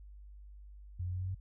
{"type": "tone with pitch steps", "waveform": "sine", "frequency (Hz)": [89.3, 90.49, 91.7, 92.93, 94.17], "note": ["F2", "F#2", "F#2", "F#2", "F#2"], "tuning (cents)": [39, -38, -15, 8, 31], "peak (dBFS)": -34, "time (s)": [0.99, 1.35], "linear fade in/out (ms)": 10, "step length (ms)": 72, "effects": ["added 50 Hz sine -49 dBFS peak until 1.4 s"]}